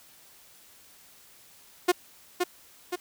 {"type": "tone with echo", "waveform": "sawtooth", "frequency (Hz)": 357.8, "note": "F4", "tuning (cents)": 42, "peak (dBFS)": -14, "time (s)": [1.88, 1.92], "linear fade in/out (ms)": 10, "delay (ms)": 520, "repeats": 2, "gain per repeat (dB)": -5, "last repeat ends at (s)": 2.96, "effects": ["white hiss -55 dBFS RMS until 3 s"]}